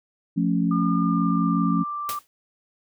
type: chord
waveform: sine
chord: F augmented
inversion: none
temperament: equal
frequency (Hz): 174.61 / 220 / 277.2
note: F3 / A3 / C#4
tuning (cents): 0 / 0 / 0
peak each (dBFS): -22 / -25 / -24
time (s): 0.36-1.84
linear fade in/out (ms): 20
type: tone with pitch glide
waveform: sine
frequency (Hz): 1208 to 1176.3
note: D6 to D6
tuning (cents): +48 to +2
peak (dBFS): -27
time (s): 0.71-2.19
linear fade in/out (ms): 5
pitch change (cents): -46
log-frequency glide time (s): 0.96-1.98
type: noise with exponential decay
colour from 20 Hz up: white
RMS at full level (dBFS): -28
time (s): 2.09-2.27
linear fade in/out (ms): 0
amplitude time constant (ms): 38
effects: none

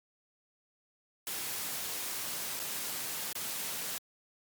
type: noise with dropouts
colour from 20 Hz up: white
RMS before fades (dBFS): -37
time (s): 1.27-3.98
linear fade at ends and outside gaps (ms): 0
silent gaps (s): 2.593-2.599 / 3.328-3.354
effects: high-pass 100 Hz 12 dB/octave + MP3 96 kbps

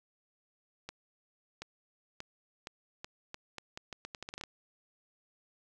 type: accelerating click train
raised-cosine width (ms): 0.2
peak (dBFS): -24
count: 17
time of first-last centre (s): 0.89-4.437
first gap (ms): 730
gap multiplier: 0.8
effects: none

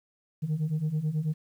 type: beating tone pair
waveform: sine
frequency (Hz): 149 / 158.2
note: D3 / D#3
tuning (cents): +25 / +29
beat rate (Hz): 9.2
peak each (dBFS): -29 / -26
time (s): 0.42-1.34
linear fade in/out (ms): 20
effects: tanh soft clip ceiling -23 dBFS + 10-bit

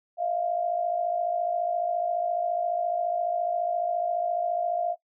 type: tone pair together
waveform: sine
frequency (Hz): 643 / 697.5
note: E5 / F5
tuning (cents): -43 / -2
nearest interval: minor second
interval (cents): 141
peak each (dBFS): -30 / -26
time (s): 0.17-4.96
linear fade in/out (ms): 50
effects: noise-tail reverb RT60 0.1 s tail -17 dB re dry

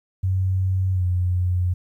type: tone with pitch glide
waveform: sine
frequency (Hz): 94 to 89.91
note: F#2 to F#2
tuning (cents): +28 to -49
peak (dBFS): -18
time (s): 0.23-1.74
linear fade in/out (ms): 10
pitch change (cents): -77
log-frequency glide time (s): 0.92-1.04
effects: 10-bit

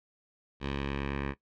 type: tone with low-pass filter sweep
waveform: 10% pulse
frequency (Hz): 69.4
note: C#2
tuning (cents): +3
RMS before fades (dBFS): -34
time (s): 0.6-1.35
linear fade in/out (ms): 50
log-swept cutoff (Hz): 3400 to 2100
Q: 1.9
effects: noise-tail reverb RT60 0.1 s tail -17 dB re dry

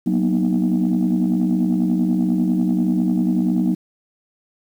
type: chord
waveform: sine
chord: B major seventh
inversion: second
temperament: equal with one note detuned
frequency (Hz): 185 / 236.7 / 246.9 / 311.1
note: F#3 / A#3 / B3 / D#4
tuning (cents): 0 / +27 / 0 / 0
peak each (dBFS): -18 / -20 / -22 / -21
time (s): 0.06-3.75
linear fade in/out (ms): 10
effects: tanh soft clip ceiling -10 dBFS + 8-bit

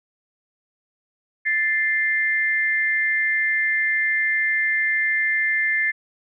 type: tone pair together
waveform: sine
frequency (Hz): 1760 / 2093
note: A6 / C7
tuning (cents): 0 / 0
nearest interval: minor third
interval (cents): 300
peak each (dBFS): -21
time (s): 1.45-5.92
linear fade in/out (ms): 20
effects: none

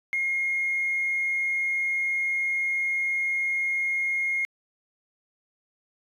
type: tone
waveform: triangle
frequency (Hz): 2143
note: C7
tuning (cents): +41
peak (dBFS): -20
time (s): 0.13-4.45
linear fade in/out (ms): 0
effects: tanh soft clip ceiling -21 dBFS + resampled to 32000 Hz

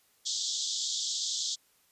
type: band-pass noise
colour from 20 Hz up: pink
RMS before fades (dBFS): -33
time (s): 0.25-1.56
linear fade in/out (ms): 20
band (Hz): 3300 to 7600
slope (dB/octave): 96
effects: white hiss -67 dBFS RMS until 1.91 s + resampled to 32000 Hz

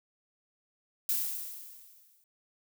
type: noise with exponential decay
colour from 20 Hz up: violet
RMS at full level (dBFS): -28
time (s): 1.09-2.24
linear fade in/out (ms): 1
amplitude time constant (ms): 250
effects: none

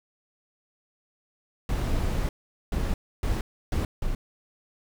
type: noise bursts at uneven times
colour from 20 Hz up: brown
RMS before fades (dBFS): -26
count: 5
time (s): 1.69-2.29 / 2.72-2.94 / 3.23-3.41 / 3.72-3.85 / 4.02-4.15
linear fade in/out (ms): 2
effects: none

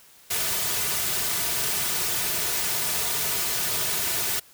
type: noise with comb filter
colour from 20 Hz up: white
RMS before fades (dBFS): -26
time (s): 0.3-4.4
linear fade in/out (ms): 10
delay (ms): 3.7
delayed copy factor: -0.6
effects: white hiss -53 dBFS RMS until 4.53 s

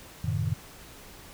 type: chord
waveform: sine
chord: F# diminished seventh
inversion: none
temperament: equal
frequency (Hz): 92.5 / 110 / 130.81 / 155.56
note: F#2 / A2 / C3 / Eb3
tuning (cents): 0 / 0 / 0 / 0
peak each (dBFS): -31 / -30 / -33 / -31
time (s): 0.24-0.54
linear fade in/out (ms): 5
effects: pink hiss -48 dBFS RMS until 1.33 s

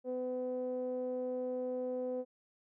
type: tone with low-pass filter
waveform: sawtooth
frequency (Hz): 252.5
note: B3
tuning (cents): +39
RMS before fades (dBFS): -37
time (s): 0.04-2.25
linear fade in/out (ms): 50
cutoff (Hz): 550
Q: 8.5
effects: none

